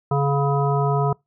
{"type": "harmonic tone", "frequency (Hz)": 140.7, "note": "C#3", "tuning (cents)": 26, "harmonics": [1, 3, 5, 7, 9], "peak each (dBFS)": [-19, -24, -26, -27, -29], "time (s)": [0.11, 1.13], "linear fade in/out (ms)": 5, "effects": ["noise-tail reverb RT60 0.2 s tail -26 dB re dry"]}